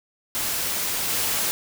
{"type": "noise with level steps", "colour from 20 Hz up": "white", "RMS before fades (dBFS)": [-26, -24], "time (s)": [0.35, 1.51], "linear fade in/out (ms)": 0, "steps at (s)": 1.08, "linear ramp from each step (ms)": 20, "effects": []}